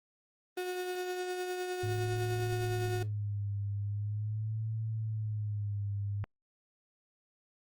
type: tone with tremolo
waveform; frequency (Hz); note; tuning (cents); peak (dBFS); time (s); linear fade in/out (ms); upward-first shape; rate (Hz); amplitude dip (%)
35% pulse; 363.6; F#4; -30; -31; 0.57-3.03; 5; triangle; 9.8; 40
type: tone with vibrato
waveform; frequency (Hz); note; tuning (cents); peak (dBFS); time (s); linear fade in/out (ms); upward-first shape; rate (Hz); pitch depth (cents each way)
sine; 105.8; G#2; +33; -32; 1.83-6.24; 5; sine; 0.42; 81
type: click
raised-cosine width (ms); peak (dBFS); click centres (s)
0.5; -28; 6.241
effects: Opus 24 kbps